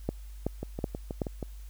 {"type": "two click trains", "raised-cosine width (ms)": 2, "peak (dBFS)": [-21, -15], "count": [6, 4], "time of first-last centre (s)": [[0.63, 1.427], [0.09, 1.218]], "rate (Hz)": [6.27, 2.66], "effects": ["added 50 Hz sine -41 dBFS peak until 1.69 s", "white hiss -60 dBFS RMS until 1.69 s"]}